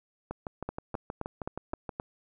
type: two click trains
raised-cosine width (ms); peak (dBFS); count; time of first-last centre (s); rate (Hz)
1; -21 / -19; 11 / 6; 0.31-1.892 / 0.69-1.999; 6.32 / 3.82
effects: none